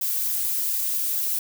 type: noise with flanger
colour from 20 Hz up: violet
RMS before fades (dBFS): -25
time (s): 0.01-1.39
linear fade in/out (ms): 5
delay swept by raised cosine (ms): 0.57 to 3.97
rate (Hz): 3.4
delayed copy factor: +0.5
effects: none